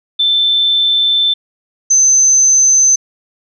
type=tone pair in turn; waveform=sine; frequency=3539 / 6164 Hz; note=A7 / G8; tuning=+9 / -30 cents; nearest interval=minor seventh; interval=961 cents; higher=second; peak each=-9 / -6 dBFS; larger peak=second; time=0.19-1.34 / 1.9-2.96 s; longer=first; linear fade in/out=10 ms; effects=none